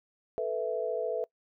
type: chord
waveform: sine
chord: A suspended second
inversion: none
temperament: equal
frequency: 440 / 493.9 / 659.3 Hz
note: A4 / B4 / E5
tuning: 0 / 0 / 0 cents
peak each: -33 dBFS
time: 0.38-1.24 s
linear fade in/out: 0 ms
effects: noise-tail reverb RT60 0.1 s tail -23 dB re dry